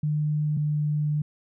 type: tone pair in turn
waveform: sine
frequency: 150.7 / 149.66 Hz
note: D3 / D3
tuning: +45 / +33 cents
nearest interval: unison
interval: 12 cents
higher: first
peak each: -22 dBFS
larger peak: neither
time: 0.03-0.57 / 0.57-1.22 s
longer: second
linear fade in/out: 5 ms
effects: none

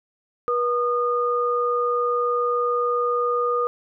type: tone pair together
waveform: sine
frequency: 483.2 / 1223.2 Hz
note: B4 / D#6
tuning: -38 / -30 cents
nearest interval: octave + major third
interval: 1608 cents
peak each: -22 dBFS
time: 0.48-3.67 s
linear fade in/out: 0 ms
effects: none

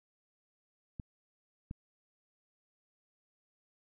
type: clicks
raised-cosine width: 5 ms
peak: -28 dBFS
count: 2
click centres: 0.998 / 1.711 s
effects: none

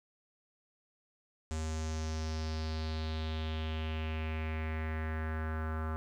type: tone with low-pass filter sweep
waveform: square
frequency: 79 Hz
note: D#2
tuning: 27 cents sharp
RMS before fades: -36 dBFS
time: 1.51-5.96 s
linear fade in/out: 0 ms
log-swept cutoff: 7500 to 1300 Hz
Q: 3.6
effects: 11-bit

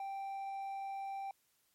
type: tone with hard clipping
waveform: sine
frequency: 784 Hz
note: G5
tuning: in tune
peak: -40 dBFS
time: 0-1.31 s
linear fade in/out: 2 ms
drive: 3 dB
effects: white hiss -75 dBFS RMS until 1.74 s + MP3 64 kbps

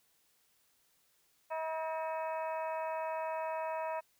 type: harmonic tone with a mistuned harmonic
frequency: 319.6 Hz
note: D#4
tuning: 47 cents sharp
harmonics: 2 / 3 / 4 / 5 / 6 / 7 / 8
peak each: -37 / -38 / -48 / -53 / -52 / -57 / -50 dBFS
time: 1.5-4.01 s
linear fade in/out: 20 ms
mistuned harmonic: 6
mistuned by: -77 cents
effects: white hiss -72 dBFS RMS until 4.19 s

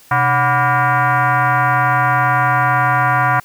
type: tone with frequency modulation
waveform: sine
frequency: 128.3 Hz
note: C3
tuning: 34 cents flat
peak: -11 dBFS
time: 0.11-3.4 s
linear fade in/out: 5 ms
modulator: 431 Hz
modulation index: 3.6
effects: white hiss -46 dBFS RMS until 3.44 s

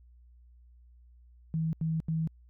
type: tone bursts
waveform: sine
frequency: 160.7 Hz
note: E3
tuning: 44 cents flat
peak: -27 dBFS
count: 3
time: 1.54-2.274 s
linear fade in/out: 0 ms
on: 190 ms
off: 82 ms
effects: added 60 Hz sine -54 dBFS peak until 2.49 s

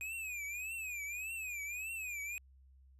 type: tone with vibrato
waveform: square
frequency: 2489 Hz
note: D#7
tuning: in tune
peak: -40 dBFS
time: 0.01-2.38 s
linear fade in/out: 0 ms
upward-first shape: triangle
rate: 1.7 Hz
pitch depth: 170 cents each way
effects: added 66 Hz sine -59 dBFS peak until 2.99 s + resampled to 32000 Hz

